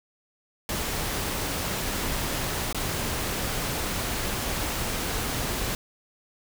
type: noise with dropouts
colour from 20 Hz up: pink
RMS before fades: -29 dBFS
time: 0.69-5.75 s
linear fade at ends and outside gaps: 1 ms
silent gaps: 2.727-2.746 s
effects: none